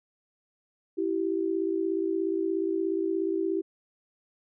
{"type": "tone pair together", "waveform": "sine", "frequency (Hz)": [329.6, 386.5], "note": ["E4", "G4"], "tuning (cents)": [0, -24], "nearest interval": "minor third", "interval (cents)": 276, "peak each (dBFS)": -28, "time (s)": [0.97, 3.62], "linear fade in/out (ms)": 20, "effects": []}